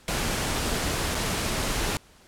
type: noise with dropouts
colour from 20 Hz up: pink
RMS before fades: -27 dBFS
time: 0.08-1.97 s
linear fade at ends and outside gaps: 1 ms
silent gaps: 1.147-1.151 s
effects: pink hiss -55 dBFS RMS until 2.27 s + low-pass 11000 Hz 12 dB/octave